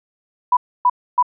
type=tone bursts; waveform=sine; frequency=987.8 Hz; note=B5; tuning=in tune; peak=-10 dBFS; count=3; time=0.52-1.227 s; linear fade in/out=5 ms; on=49 ms; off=280 ms; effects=none